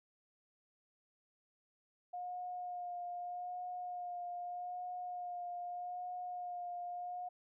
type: tone with vibrato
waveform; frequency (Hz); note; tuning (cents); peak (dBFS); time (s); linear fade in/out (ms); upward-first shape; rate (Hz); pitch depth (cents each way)
sine; 714; F5; +38; -40; 2.13-7.29; 10; sine; 0.81; 18
effects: none